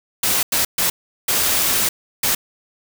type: noise bursts at uneven times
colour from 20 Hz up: white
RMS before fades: -18 dBFS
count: 5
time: 0.23-0.43 / 0.52-0.65 / 0.78-0.9 / 1.28-1.89 / 2.23-2.35 s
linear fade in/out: 5 ms
effects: none